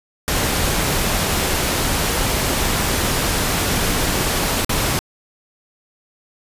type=noise with dropouts; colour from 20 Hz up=pink; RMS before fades=-19 dBFS; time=0.28-4.99 s; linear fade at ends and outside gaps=0 ms; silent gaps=4.647-4.694 s; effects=resampled to 32000 Hz